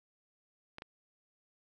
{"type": "clicks", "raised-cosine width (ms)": 0.3, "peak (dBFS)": -28, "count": 2, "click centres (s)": [0.784, 0.821], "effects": []}